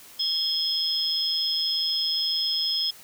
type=tone cluster; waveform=sine; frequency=3233 / 3395 / 5150 Hz; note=G#7 / G#7 / E8; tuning=-47 / +37 / -41 cents; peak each=-29 / -30 / -25 dBFS; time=0.19-2.91 s; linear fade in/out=10 ms; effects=white hiss -48 dBFS RMS until 3.03 s